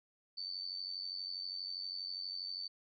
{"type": "tone with amplitude modulation", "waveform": "sine", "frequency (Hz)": 4543, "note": "C#8", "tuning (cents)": 42, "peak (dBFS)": -36, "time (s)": [0.37, 2.68], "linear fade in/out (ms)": 10, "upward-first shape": "sine", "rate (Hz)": 92.4, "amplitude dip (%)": 75, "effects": []}